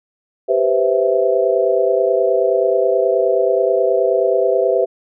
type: chord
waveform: sine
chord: C major seventh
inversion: second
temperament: equal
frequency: 392 / 493.9 / 523.3 / 659.3 Hz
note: G4 / B4 / C5 / E5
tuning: 0 / 0 / 0 / 0 cents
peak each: -18 dBFS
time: 0.48-4.86 s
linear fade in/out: 20 ms
effects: none